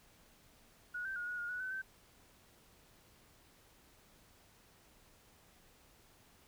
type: tone with pitch steps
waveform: sine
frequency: 1457 / 1556 / 1437 / 1458 / 1425 / 1472 / 1517 / 1547 Hz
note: F#6 / G6 / F6 / F#6 / F6 / F#6 / F#6 / G6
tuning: -27 / -13 / +49 / -26 / +34 / -9 / +43 / -23 cents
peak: -38 dBFS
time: 0.94-1.82 s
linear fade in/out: 10 ms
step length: 110 ms
effects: pink hiss -65 dBFS RMS until 6.47 s